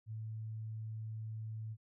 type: tone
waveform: sine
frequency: 110 Hz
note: A2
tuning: in tune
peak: -40 dBFS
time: 0.06-1.77 s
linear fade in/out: 50 ms
effects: none